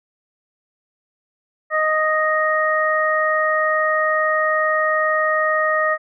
harmonic tone, 622.3 Hz, D#5, in tune, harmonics 1 / 2 / 3, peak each -20 / -20 / -20 dBFS, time 1.7-5.98 s, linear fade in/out 50 ms, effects none

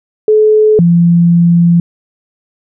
sine tone pair in turn, 429.5 / 171.19 Hz, A4 / F3, -42 / -34 cents, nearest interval octave + major third, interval 1592 cents, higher first, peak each -4 dBFS, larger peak neither, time 0.28-0.79 / 0.79-1.8 s, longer second, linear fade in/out 2 ms, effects none

